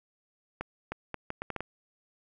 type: accelerating click train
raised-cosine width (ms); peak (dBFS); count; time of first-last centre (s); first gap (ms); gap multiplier
0.5; -19; 8; 0.61-1.606; 310; 0.72
effects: none